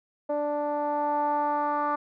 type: tone with low-pass filter sweep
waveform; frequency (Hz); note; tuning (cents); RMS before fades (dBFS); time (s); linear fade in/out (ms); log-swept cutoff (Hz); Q
10% pulse; 293.7; D4; 0; -27; 0.29-1.96; 10; 660 to 1100; 4.2
effects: none